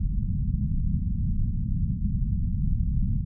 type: low-pass noise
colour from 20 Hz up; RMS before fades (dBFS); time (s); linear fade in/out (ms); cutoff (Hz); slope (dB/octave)
pink; -25; 0-3.25; 10; 210; 48
effects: none